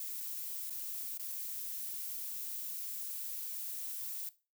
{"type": "noise with dropouts", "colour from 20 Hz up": "violet", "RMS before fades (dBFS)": -41, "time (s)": [0, 4.29], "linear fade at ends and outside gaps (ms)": 2, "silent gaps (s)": [[0.698, 0.705], [1.176, 1.195]], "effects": ["noise-tail reverb RT60 0.3 s tail -17 dB re dry"]}